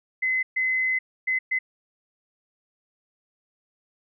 sine tone bursts at uneven times, 2040 Hz, C7, 44 cents flat, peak -21 dBFS, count 4, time 0.22-0.43 / 0.56-0.99 / 1.27-1.39 / 1.51-1.59 s, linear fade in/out 10 ms, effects none

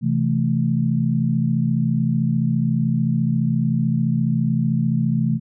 sine chord, A minor, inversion first, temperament equal, 130.81 / 164.81 / 220 Hz, C3 / E3 / A3, 0 / 0 / 0 cents, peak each -21 dBFS, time 0.01-5.4 s, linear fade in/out 50 ms, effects none

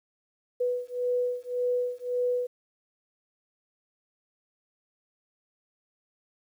sine beating tone pair, 492.5 / 494.3 Hz, B4 / B4, -5 / +1 cents, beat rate 1.8 Hz, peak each -29 dBFS, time 0.6-2.47 s, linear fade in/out 10 ms, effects 10-bit

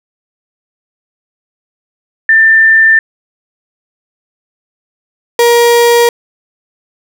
sine / 35% pulse tone pair in turn, 1786 / 473.1 Hz, A6 / A#4, +25 / +26 cents, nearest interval octave + major seventh, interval 2299 cents, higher first, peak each -3 dBFS, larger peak neither, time 2.29-2.99 / 5.39-6.09 s, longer neither, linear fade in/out 2 ms, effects none

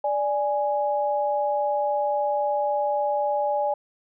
sine tone pair together, 586.9 / 830.6 Hz, D5 / G#5, -1 / 0 cents, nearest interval tritone, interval 601 cents, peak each -24 dBFS, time 0.04-3.74 s, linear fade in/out 5 ms, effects none

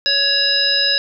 harmonic tone, 559 Hz, C#5, 14 cents sharp, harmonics 1 / 3 / 5 / 7 / 9, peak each -28 / -21 / -24 / -18 / -17 dBFS, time 0.06-0.98 s, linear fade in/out 0 ms, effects none

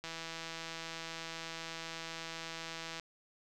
click train, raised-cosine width 0.2 ms, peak -25 dBFS, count 486, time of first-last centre 0.04-2.997 s, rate 164 Hz, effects none

